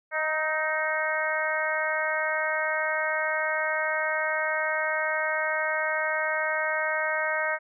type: harmonic tone with a mistuned harmonic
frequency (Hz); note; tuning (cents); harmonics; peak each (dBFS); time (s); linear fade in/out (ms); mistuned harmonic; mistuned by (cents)
311.1; D#4; 0; 2 / 3 / 4 / 5 / 6 / 7; -30 / -34 / -34 / -30 / -31 / -33; 0.11-7.59; 50; 4; +27
effects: none